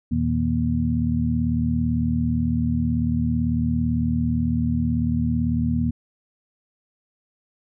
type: tone cluster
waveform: sine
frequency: 82 / 119.5 / 160 / 238 Hz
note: E2 / A#2 / D#3 / A#3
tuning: -9 / +43 / +49 / +36 cents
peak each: -25 / -28 / -26 / -22 dBFS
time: 0.11-5.91 s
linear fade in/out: 10 ms
effects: none